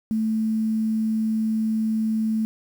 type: tone with quantisation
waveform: sine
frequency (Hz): 220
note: A3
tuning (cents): 0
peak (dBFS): -20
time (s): 0.11-2.45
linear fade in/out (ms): 0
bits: 8
effects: none